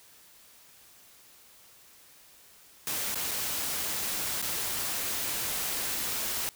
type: noise with dropouts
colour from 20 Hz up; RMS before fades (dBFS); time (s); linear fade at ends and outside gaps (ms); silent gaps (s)
white; -32; 2.87-6.49; 0; 3.145-3.156 / 3.311-3.315 / 4.417-4.425
effects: white hiss -56 dBFS RMS until 6.55 s